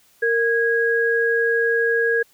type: tone pair together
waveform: sine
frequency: 462.5 / 1648 Hz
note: A#4 / G#6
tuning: -14 / -14 cents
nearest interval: octave + minor seventh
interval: 2200 cents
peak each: -19 dBFS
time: 0.22-2.23 s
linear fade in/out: 10 ms
effects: white hiss -57 dBFS RMS until 2.33 s